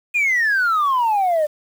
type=exponential sweep; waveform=sine; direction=down; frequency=2489 to 587.3 Hz; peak=-13 dBFS; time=0.14-1.47 s; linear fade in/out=20 ms; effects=tanh soft clip ceiling -13 dBFS + 7-bit